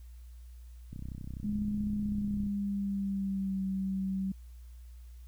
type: click train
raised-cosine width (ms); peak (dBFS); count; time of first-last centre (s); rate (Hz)
5; -29; 50; 0.93-2.466; 31.9
type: tone with pitch glide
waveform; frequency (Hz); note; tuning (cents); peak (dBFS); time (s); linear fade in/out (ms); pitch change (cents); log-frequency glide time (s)
sine; 207.7 to 191.57; G#3 to G3; 0 to -40; -30; 1.44-4.32; 5; -140; 1.98-3.64
effects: added 60 Hz sine -46 dBFS peak until 5.27 s + white hiss -68 dBFS RMS until 5.27 s